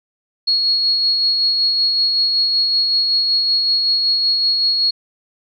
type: tone with tremolo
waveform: sine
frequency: 4320 Hz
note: C#8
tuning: 45 cents flat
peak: -12 dBFS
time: 0.47-4.91 s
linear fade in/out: 10 ms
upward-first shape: sine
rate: 5.3 Hz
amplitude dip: 30%
effects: none